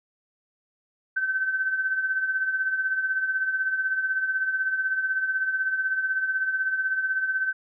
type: tone with tremolo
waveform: sine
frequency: 1537 Hz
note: G6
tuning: 35 cents flat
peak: -20 dBFS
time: 1.16-7.53 s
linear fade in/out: 10 ms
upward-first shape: triangle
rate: 16 Hz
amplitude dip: 65%
effects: none